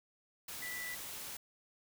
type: tone in noise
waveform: sine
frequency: 1975.5 Hz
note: B6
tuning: in tune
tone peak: -41 dBFS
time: 0.62-0.95 s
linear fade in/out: 5 ms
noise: white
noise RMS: -45 dBFS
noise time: 0.48-1.37 s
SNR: +1 dB
effects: none